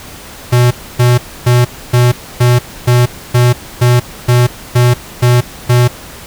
square tone bursts, 122.5 Hz, B2, 14 cents flat, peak -6 dBFS, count 12, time 0.52-5.88 s, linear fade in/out 10 ms, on 190 ms, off 280 ms, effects pink hiss -31 dBFS RMS until 6.26 s

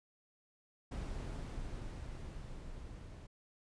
brown noise with level ramp, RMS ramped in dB -40 to -50 dBFS, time 0.91-3.27 s, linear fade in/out 10 ms, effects resampled to 22050 Hz

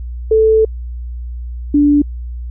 sine tone pair in turn, 439.3 / 290.9 Hz, A4 / D4, -3 / -16 cents, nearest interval perfect fifth, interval 713 cents, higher first, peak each -7 dBFS, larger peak neither, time 0.31-0.65 / 1.74-2.02 s, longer first, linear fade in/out 5 ms, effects added 60 Hz sine -22 dBFS peak until 2.5 s

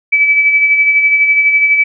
sine tone with tremolo, 2300 Hz, D7, 37 cents flat, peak -5 dBFS, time 0.12-1.84 s, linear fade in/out 10 ms, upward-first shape sine, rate 12 Hz, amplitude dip 45%, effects none

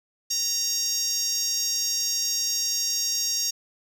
10% pulse tone with high-pass filter, 932.3 Hz, A#5, in tune, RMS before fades -26 dBFS, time 0.3-3.51 s, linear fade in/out 10 ms, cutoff 5900 Hz, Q 4.3, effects none

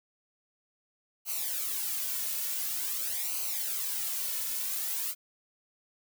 blue noise with flanger, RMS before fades -33 dBFS, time 1.25-5.15 s, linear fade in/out 50 ms, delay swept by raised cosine 0.56 to 2.56 ms, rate 0.47 Hz, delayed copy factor -0.75, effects none

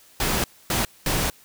pink noise bursts at uneven times, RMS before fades -23 dBFS, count 3, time 0.2-0.44 / 0.7-0.85 / 1.06-1.3 s, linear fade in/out 2 ms, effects white hiss -53 dBFS RMS until 1.44 s

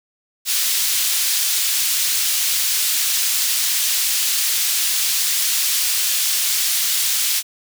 pink high-pass noise, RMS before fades -19 dBFS, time 0.45-7.43 s, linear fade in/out 50 ms, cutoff 3700 Hz, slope 12 dB/octave, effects none

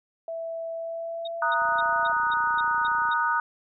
sine tone with pitch glide, 660 to 676.6 Hz, E5 to E5, +2 to +45 cents, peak -30 dBFS, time 0.28-2.12 s, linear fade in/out 2 ms, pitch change +43 cents, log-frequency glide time 0.73-1.65 s
sine tone bursts, 3728 Hz, A#7, 1 cent flat, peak -34 dBFS, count 8, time 1.25-3.138 s, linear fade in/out 5 ms, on 26 ms, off 240 ms
sine chord, D# minor, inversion second, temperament equal, 932.3 / 1244.5 / 1480 Hz, A#5 / D#6 / F#6, 0 / 0 / 0 cents, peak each -26 dBFS, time 1.42-3.4 s, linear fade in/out 2 ms
click train, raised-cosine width 2 ms, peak -36 dBFS, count 44, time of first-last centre 1.62-3.088 s, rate 29.3 Hz
effects none

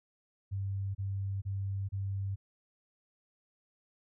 sine tone bursts, 98 Hz, G2, in tune, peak -32 dBFS, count 4, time 0.51-2.36 s, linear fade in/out 20 ms, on 440 ms, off 30 ms, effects none

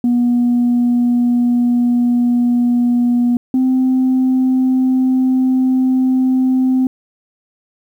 sine tone pair in turn, 242 / 258.3 Hz, B3 / C4, -35 / -22 cents, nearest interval minor second, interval 113 cents, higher second, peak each -9 dBFS, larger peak neither, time 0.04-3.37 / 3.54-6.87 s, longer neither, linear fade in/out 2 ms, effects tanh soft clip ceiling -8 dBFS + 8-bit

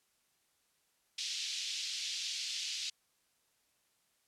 white band-pass noise, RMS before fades -39 dBFS, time 1.18-2.9 s, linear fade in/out 5 ms, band 2800 to 5600 Hz, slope 24 dB/octave, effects white hiss -75 dBFS RMS until 4.27 s + low-pass 12000 Hz 12 dB/octave

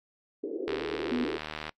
white band-pass noise, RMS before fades -34 dBFS, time 0.43-1.38 s, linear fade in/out 10 ms, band 300 to 450 Hz, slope 48 dB/octave
click train, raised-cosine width 0.3 ms, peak -19 dBFS, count 79, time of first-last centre 0.68-1.693 s, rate 77 Hz
sine tone, 246.3 Hz, B3, 5 cents flat, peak -27 dBFS, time 1.11-1.25 s, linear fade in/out 10 ms
effects noise-tail reverb RT60 0.1 s tail -23 dB re dry + AAC 64 kbps

